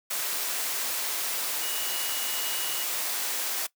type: tone in noise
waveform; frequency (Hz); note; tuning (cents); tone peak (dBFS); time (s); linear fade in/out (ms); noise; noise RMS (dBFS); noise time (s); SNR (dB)
sine; 2903; F#7; -34; -38; 1.61-2.84; 10; white; -30; 0.1-3.67; -11
effects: noise-tail reverb RT60 0.1 s tail -19 dB re dry + high-pass 400 Hz 12 dB/octave